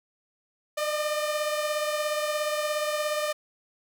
sawtooth beating tone pair, 600 / 617 Hz, D5 / D#5, +37 / -15 cents, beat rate 17 Hz, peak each -23 / -30 dBFS, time 0.77-3.33 s, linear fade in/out 10 ms, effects none

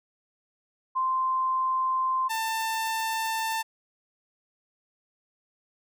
sine / sawtooth tone pair in turn, 1042 / 892.3 Hz, C6 / A5, -7 / +24 cents, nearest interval minor third, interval 269 cents, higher first, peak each -23 dBFS, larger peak neither, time 0.95-2.29 / 2.29-3.63 s, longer neither, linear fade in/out 20 ms, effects none

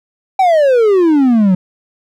triangle exponential sweep, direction down, 784 to 178.7 Hz, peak -5 dBFS, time 0.39-1.55 s, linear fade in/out 5 ms, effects none

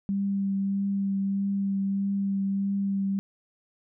sine tone with vibrato, 197 Hz, G3, 9 cents sharp, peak -24 dBFS, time 0.09-3.19 s, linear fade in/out 0 ms, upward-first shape triangle, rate 1.6 Hz, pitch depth 15 cents each way, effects none

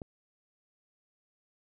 click, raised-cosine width 2 ms, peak -27 dBFS, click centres 0.018 s, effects none

